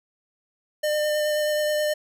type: tone with vibrato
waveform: square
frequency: 603 Hz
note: D5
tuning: 46 cents sharp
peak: -22 dBFS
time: 0.83-1.94 s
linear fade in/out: 10 ms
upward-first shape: triangle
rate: 9.4 Hz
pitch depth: 13 cents each way
effects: none